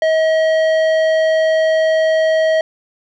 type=tone with tanh clipping; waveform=sine; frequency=637 Hz; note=D#5; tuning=41 cents sharp; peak=-13 dBFS; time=0.02-2.61 s; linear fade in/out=2 ms; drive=12 dB; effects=none